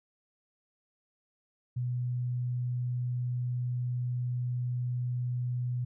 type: tone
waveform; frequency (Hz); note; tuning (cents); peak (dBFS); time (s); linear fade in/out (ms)
sine; 123.5; B2; 0; -29; 1.76-5.85; 10
effects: none